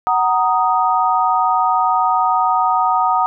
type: chord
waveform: sine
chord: D# minor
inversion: first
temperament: just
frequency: 746.7 / 933.4 / 1244.5 Hz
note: F#5 / A#5 / D#6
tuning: +16 / +2 / 0 cents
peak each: -17 dBFS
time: 0.07-3.26 s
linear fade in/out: 0 ms
effects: none